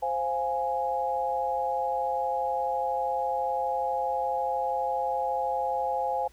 sine chord, F minor, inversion second, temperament equal, 523.3 / 698.5 / 830.6 Hz, C5 / F5 / Ab5, 0 / 0 / 0 cents, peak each -31 / -32 / -28 dBFS, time 0.02-6.28 s, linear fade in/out 10 ms, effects added 60 Hz sine -56 dBFS peak until 6.32 s + pink hiss -60 dBFS RMS until 6.32 s

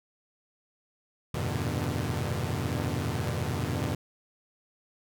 sawtooth tone cluster, 84.6 / 99 / 117.2 / 126.4 / 149 Hz, E2 / G2 / A#2 / B2 / D3, +45 / +18 / +10 / +41 / +25 cents, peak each -31 dBFS, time 1.34-3.95 s, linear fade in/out 5 ms, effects none

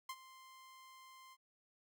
sawtooth tone with ADSR envelope, 1046.5 Hz, C6, in tune, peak -37 dBFS, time 0.09-1.37 s, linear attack 5 ms, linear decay 53 ms, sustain -16 dB, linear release 45 ms, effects none

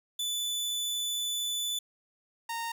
sawtooth tone pair in turn, 3487 / 923.6 Hz, A7 / A#5, -16 / -16 cents, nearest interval octave + major seventh, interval 2300 cents, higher first, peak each -27 / -29 dBFS, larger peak first, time 0.19-1.79 / 2.49-2.72 s, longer first, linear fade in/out 5 ms, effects none

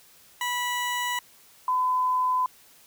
20% pulse / sine tone pair in turn, 980 / 1011 Hz, B5 / B5, -14 / +40 cents, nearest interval minor second, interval 54 cents, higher second, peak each -21 dBFS, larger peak neither, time 0.41-1.19 / 1.68-2.46 s, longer neither, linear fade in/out 2 ms, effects white hiss -55 dBFS RMS until 2.86 s

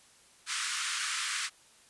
pink band-pass noise, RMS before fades -34 dBFS, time 0.46-1.5 s, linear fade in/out 50 ms, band 1200 to 10000 Hz, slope 48 dB/octave, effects white hiss -60 dBFS RMS until 1.89 s + resampled to 24000 Hz

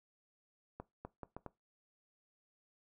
accelerating click train, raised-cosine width 1 ms, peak -30 dBFS, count 5, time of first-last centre 0.8-1.463 s, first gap 250 ms, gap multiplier 0.73, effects noise-tail reverb RT60 0.2 s tail -19 dB re dry

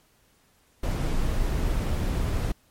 brown noise, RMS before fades -25 dBFS, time 0.83-2.52 s, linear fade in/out 5 ms, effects pink hiss -63 dBFS RMS until 2.7 s + MP3 64 kbps

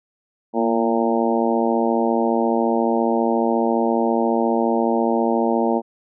harmonic tone with a mistuned harmonic, 114.5 Hz, A#2, 31 cents flat, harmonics 2 / 3 / 4 / 5 / 6 / 7 / 8, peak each -21 / -23 / -24 / -25 / -26 / -26 / -27 dBFS, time 0.53-5.82 s, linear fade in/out 50 ms, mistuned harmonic 2, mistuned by +33 cents, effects none

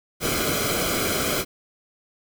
pink noise with comb filter, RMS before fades -24 dBFS, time 0.2-1.45 s, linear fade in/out 50 ms, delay 1.1 ms, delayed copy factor -0.75, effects none

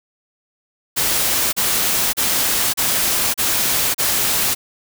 white noise bursts, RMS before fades -18 dBFS, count 6, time 0.96-4.55 s, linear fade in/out 20 ms, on 570 ms, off 34 ms, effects none

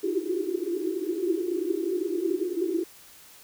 white band-pass noise, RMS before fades -28 dBFS, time 0.03-2.84 s, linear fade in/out 10 ms, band 330 to 380 Hz, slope 96 dB/octave, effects white hiss -51 dBFS RMS until 3.43 s

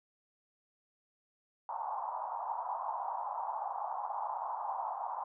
pink band-pass noise, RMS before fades -38 dBFS, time 1.69-5.24 s, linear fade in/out 2 ms, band 770 to 1000 Hz, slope 48 dB/octave, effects none

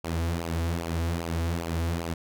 sawtooth tone with flanger, 83.7 Hz, E2, 27 cents sharp, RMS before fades -29 dBFS, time 0.04-2.14 s, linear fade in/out 5 ms, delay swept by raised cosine 0.52 to 5.42 ms, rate 2.5 Hz, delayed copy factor -0.7, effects none

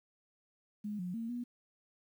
sine tone with pitch steps, 209 / 179.4 / 228.5 / 242.2 Hz, G#3 / F3 / A#3 / B3, +11 / +47 / -34 / -34 cents, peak -36 dBFS, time 0.84-1.44 s, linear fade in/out 10 ms, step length 150 ms, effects 11-bit

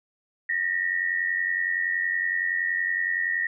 sine tone pair together, 1829 / 1919.7 Hz, A#6 / B6, -33 / -50 cents, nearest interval minor second, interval 83 cents, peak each -26 dBFS, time 0.49-3.47 s, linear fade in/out 5 ms, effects none

